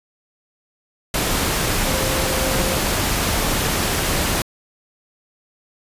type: tone in noise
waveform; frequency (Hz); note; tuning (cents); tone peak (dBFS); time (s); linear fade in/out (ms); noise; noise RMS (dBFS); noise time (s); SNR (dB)
sine; 526; C5; +9; -26; 1.85-2.77; 2; pink; -20; 1.14-4.42; -9
effects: resampled to 32000 Hz